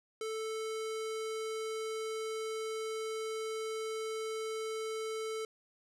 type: tone with low-pass filter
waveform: square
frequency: 440 Hz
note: A4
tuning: in tune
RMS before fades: -38 dBFS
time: 0.21-5.45 s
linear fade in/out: 2 ms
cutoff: 9000 Hz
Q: 1.2
effects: none